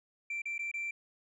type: tone with dropouts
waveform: sine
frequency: 2349 Hz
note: D7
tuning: in tune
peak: -32 dBFS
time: 0.3-0.91 s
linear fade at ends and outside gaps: 5 ms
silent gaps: 0.419-0.455 / 0.581-0.591 / 0.715-0.739 s
effects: tanh soft clip ceiling -32 dBFS